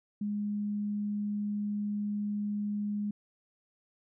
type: tone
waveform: sine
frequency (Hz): 206.8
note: G#3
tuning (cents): -7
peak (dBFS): -30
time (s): 0.21-3.11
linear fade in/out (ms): 5
effects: none